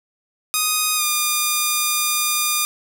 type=tone with pitch glide; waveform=5% pulse; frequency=1244.5 to 1209.8 Hz; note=D#6 to D#6; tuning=0 to -49 cents; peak=-6 dBFS; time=0.54-2.65 s; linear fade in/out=0 ms; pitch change=-49 cents; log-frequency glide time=0.96-1.03 s; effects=none